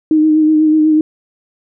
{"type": "tone with vibrato", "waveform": "sine", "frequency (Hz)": 310, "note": "D#4", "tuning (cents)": -6, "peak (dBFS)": -7, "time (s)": [0.11, 1.01], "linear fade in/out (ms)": 2, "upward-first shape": "sine", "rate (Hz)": 8.1, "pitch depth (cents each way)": 25, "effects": []}